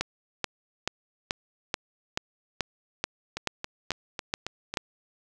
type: two click trains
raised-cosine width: 0.2 ms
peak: -15 / -9 dBFS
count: 6 / 12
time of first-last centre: 3.37-4.74 / 0.01-4.772 s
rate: 3.65 / 2.31 Hz
effects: none